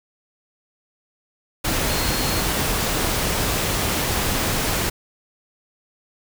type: tone in noise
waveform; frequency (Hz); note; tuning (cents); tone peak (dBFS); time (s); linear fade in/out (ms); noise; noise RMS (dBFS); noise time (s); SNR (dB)
sine; 4256; C8; +29; -31; 1.89-2.42; 10; pink; -22; 1.64-4.9; -12
effects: none